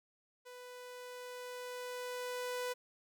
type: tone with level ramp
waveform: sawtooth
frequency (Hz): 496.1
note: B4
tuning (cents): +8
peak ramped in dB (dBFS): -46 to -32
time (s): 0.45-2.74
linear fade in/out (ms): 20
effects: none